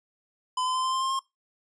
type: tone with pitch steps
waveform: square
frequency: 1014 / 1022.8 / 1031.7 / 1040.7 / 1049.8 / 1058.9 / 1068.1 Hz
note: B5 / C6 / C6 / C6 / C6 / C6 / C6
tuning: +45 / -40 / -25 / -10 / +5 / +20 / +35 cents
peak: -26 dBFS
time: 0.57-1.193 s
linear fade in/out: 5 ms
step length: 89 ms
effects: noise-tail reverb RT60 0.2 s tail -22 dB re dry + resampled to 22050 Hz